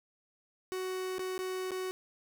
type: tone with dropouts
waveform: 45% pulse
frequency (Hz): 372.3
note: F#4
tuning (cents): +11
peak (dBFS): -34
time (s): 0.72-1.91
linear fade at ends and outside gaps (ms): 0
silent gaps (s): 1.183-1.193 / 1.379-1.39 / 1.708-1.717
effects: none

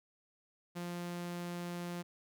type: tone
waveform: sawtooth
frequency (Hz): 174.61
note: F3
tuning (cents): 0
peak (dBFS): -35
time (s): 0.75-2.03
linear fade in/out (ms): 20
effects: none

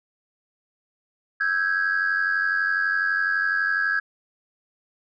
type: tone cluster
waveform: sine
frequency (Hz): 1315 / 1562 / 1654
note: E6 / G6 / G#6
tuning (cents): -5 / -7 / -8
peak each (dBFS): -30 / -24 / -21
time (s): 1.4-4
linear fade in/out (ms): 10
effects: tanh soft clip ceiling -15 dBFS

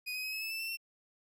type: tone with pitch steps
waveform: 30% pulse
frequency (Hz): 2489 / 2519 / 2550 / 2581 / 2613 / 2645 / 2677 / 2710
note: D#7 / D#7 / D#7 / E7 / E7 / E7 / E7 / E7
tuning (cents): 0 / +21 / +42 / -37 / -16 / +5 / +26 / +47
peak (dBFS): -33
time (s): 0.06-0.772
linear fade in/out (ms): 20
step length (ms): 89
effects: none

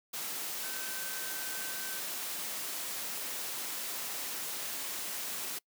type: tone in noise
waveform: sine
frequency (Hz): 1539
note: G6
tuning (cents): -32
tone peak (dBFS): -45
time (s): 0.63-2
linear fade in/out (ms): 10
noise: white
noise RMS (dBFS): -38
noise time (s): 0.13-5.59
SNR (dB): -10
effects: noise-tail reverb RT60 0.1 s tail -25 dB re dry + high-pass 200 Hz 12 dB/octave

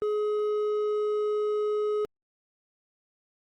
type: tone with hard clipping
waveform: sine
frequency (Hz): 421.4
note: G#4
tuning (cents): +25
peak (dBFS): -26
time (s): 0.02-2.05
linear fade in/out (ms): 0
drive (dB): 5
effects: Opus 24 kbps

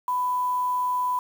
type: tone with quantisation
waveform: sine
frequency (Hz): 996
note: B5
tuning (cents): +14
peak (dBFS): -22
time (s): 0.08-1.19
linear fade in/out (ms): 2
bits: 7
effects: none

